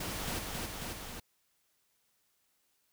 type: noise with echo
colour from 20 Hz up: pink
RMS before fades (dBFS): -38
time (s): 0-0.39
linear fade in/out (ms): 5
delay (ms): 270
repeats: 3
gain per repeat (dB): -2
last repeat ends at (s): 1.2
effects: white hiss -75 dBFS RMS until 2.92 s